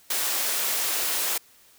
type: high-pass noise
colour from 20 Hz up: white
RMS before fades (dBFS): -26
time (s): 0.1-1.38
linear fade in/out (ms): 5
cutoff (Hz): 360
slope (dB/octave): 12
effects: white hiss -56 dBFS RMS until 1.78 s